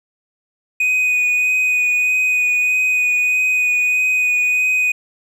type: tone with vibrato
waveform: triangle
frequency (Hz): 2489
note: D#7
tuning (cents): 0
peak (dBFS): -12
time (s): 0.8-4.92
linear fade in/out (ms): 5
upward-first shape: sine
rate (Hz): 1.6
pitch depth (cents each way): 13
effects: none